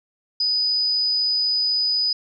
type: tone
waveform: sine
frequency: 4978 Hz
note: D#8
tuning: in tune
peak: -18 dBFS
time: 0.4-2.13 s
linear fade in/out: 5 ms
effects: none